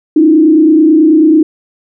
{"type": "tone with frequency modulation", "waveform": "sine", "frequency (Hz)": 313.8, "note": "D#4", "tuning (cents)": 15, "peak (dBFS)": -3, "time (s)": [0.16, 1.43], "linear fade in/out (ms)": 5, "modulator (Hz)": 29.2, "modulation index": 0.77, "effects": []}